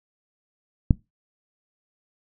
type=click; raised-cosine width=5 ms; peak=-3 dBFS; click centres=0.908 s; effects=noise-tail reverb RT60 0.2 s tail -21 dB re dry